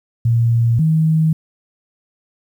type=tone pair in turn; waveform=sine; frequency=116.54 / 158.72 Hz; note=A#2 / D#3; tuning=0 / +35 cents; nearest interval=perfect fourth; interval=535 cents; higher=second; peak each=-11 dBFS; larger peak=neither; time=0.25-0.79 / 0.79-1.33 s; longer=neither; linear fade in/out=5 ms; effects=8-bit